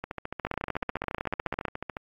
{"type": "two click trains", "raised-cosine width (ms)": 0.5, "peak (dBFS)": [-13, -18], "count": [20, 28], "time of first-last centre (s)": [[0.45, 1.653], [0.04, 1.969]], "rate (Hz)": [15.8, 14], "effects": ["AAC 64 kbps"]}